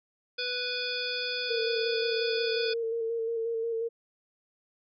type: harmonic tone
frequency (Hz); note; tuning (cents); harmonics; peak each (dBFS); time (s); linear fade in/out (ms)
493.9; B4; 0; 1 / 3 / 5 / 7 / 9 / 10; -37 / -37 / -37 / -37 / -37 / -37; 0.38-2.74; 10
type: tone with vibrato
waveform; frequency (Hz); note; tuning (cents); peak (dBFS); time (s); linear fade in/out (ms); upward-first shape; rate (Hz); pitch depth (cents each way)
sine; 457.1; A#4; -34; -28; 1.49-3.89; 20; square; 5.6; 22
effects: none